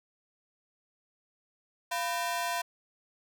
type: ring-modulated tone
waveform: sawtooth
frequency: 843 Hz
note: G#5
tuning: 26 cents sharp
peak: -23 dBFS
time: 1.91-2.62 s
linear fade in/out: 10 ms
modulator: 151 Hz
effects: none